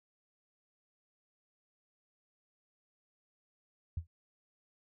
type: tone with exponential decay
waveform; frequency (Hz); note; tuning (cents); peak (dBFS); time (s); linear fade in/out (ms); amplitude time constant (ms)
sine; 83.5; E2; +23; -30; 3.97-4.07; 5; 20
effects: none